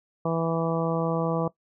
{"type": "harmonic tone", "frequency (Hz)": 164.81, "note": "E3", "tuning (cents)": 0, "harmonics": [1, 2, 3, 4, 5, 6, 7], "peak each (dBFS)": [-27, -32, -28, -31, -36, -37, -34], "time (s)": [0.25, 1.48], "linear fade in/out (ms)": 5, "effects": ["noise-tail reverb RT60 0.1 s tail -19 dB re dry"]}